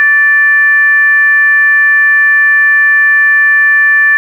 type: tone with frequency modulation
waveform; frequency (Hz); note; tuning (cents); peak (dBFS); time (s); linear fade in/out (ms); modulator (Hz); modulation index
sine; 1760; A6; 0; -4; 0-4.17; 0; 609; 0.26
effects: 7-bit